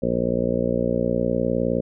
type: harmonic tone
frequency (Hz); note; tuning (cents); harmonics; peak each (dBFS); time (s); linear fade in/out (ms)
59.5; A#1; +36; 1 / 2 / 3 / 4 / 5 / 6 / 7 / 8 / 9 / 10; -34 / -32 / -27 / -26 / -33 / -31 / -32 / -27 / -25 / -34; 0.02-1.81; 10
effects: none